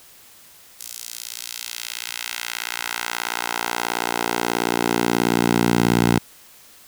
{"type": "tone with high-pass filter sweep", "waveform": "10% pulse", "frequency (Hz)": 58.5, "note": "A#1", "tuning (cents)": 7, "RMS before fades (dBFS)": -23, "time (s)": [0.79, 6.19], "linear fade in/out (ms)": 10, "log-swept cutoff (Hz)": [6900, 130], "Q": 0.86, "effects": ["white hiss -48 dBFS RMS until 6.87 s"]}